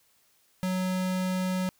square tone, 185 Hz, F#3, in tune, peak -27 dBFS, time 0.63-1.69 s, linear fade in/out 0 ms, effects white hiss -66 dBFS RMS until 1.79 s

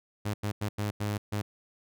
sawtooth tone bursts at uneven times, 103.83 Hz, G#2, in tune, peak -25 dBFS, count 6, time 0.25-0.34 / 0.43-0.52 / 0.61-0.69 / 0.78-0.91 / 1-1.18 / 1.32-1.42 s, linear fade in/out 10 ms, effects none

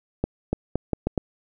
accelerating click train, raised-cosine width 2 ms, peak -9 dBFS, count 6, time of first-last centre 0.24-1.178 s, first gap 290 ms, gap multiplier 0.78, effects none

